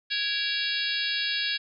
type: harmonic tone with a mistuned harmonic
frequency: 554.4 Hz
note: C#5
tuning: in tune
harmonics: 3 / 4 / 5 / 6 / 7 / 8 / 9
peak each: -32 / -36 / -34 / -33 / -32 / -33 / -36 dBFS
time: 0.1-1.58 s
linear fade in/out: 20 ms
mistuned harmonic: 4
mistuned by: +82 cents
effects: none